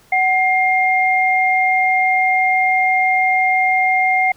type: tone pair together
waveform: sine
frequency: 749 / 2118 Hz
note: F#5 / C7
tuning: +21 / +21 cents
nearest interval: octave + tritone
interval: 1800 cents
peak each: -15 dBFS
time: 0.12-4.32 s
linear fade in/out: 5 ms
effects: pink hiss -51 dBFS RMS until 4.36 s